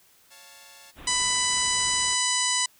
5% pulse chord, Db augmented, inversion none, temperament equal, 554.4 / 698.5 / 880 Hz, Db5 / F5 / A5, 0 / 0 / 0 cents, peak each -42 / -43 / -38 dBFS, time 0.3-0.92 s, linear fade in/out 20 ms
pink low-pass noise, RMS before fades -44 dBFS, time 0.95-2.17 s, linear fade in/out 50 ms, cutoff 3800 Hz, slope 96 dB/octave
harmonic tone, 995 Hz, B5, 13 cents sharp, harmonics 1 / 2 / 3 / 4 / 5 / 6 / 7 / 8 / 9, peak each -31 / -31 / -31 / -31 / -31 / -31 / -31 / -31 / -31 dBFS, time 1.07-2.66 s, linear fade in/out 5 ms
effects white hiss -59 dBFS RMS until 2.79 s

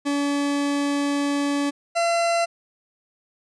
40% pulse tone pair in turn, 285.2 / 679.6 Hz, C#4 / F5, +49 / -47 cents, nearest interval octave + minor third, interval 1504 cents, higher second, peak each -20 / -18 dBFS, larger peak second, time 0.05-1.71 / 1.95-2.46 s, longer first, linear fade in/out 20 ms, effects resampled to 22050 Hz

